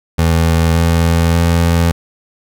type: tone with pitch steps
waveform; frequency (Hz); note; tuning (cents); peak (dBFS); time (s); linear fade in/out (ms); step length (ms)
25% pulse; 82.3 / 83.35 / 84.42; E2 / E2 / E2; -2 / +20 / +42; -6; 0.18-1.92; 10; 580
effects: none